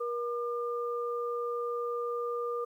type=tone pair together; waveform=sine; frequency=477 / 1202 Hz; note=A#4 / D6; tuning=+40 / +40 cents; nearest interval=octave + major third; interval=1600 cents; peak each=-32 / -36 dBFS; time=0-2.65 s; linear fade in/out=10 ms; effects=11-bit